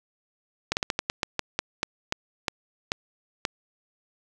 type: slowing click train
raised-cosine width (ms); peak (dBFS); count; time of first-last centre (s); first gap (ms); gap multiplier
0.2; -7; 14; 0.72-3.452; 49; 1.22
effects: none